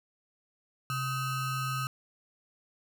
square ring-modulated tone, 698.5 Hz, F5, in tune, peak -28 dBFS, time 0.9-1.87 s, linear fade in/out 0 ms, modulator 567 Hz, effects none

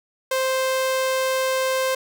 sawtooth tone, 523.3 Hz, C5, in tune, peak -16 dBFS, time 0.31-1.95 s, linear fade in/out 5 ms, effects none

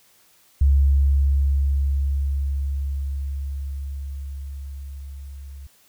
sine tone with level ramp, 69.3 Hz, C#2, in tune, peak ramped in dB -12 to -35 dBFS, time 0.61-5.67 s, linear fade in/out 5 ms, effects white hiss -57 dBFS RMS until 5.88 s

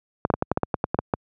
clicks, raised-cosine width 1 ms, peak -6 dBFS, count 12, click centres 0.251 / 0.302 / 0.339 / 0.424 / 0.516 / 0.574 / 0.633 / 0.742 / 0.841 / 0.945 / 0.989 / 1.138 s, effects high-pass 80 Hz 12 dB/octave

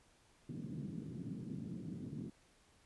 pink band-pass noise, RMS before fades -45 dBFS, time 0.49-2.3 s, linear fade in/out 5 ms, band 140 to 270 Hz, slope 24 dB/octave, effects pink hiss -69 dBFS RMS until 2.85 s + resampled to 24000 Hz

